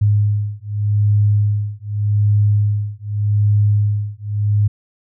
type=beating tone pair; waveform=sine; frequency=103.4 / 104.24 Hz; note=G#2 / G#2; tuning=-7 / +7 cents; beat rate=0.84 Hz; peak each=-16 dBFS; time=0.01-4.68 s; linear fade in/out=10 ms; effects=none